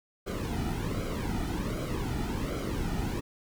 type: noise with flanger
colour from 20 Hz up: brown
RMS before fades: -32 dBFS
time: 0.26-3.21 s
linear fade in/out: 20 ms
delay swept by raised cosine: 1.1 to 1.88 ms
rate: 1.3 Hz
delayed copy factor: -0.7
effects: none